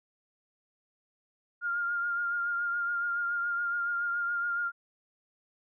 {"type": "tone with vibrato", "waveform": "sine", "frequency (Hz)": 1406, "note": "F6", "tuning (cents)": 11, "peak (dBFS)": -28, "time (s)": [1.61, 4.72], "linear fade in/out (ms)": 50, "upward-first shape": "triangle", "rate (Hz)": 7.1, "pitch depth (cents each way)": 30, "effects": []}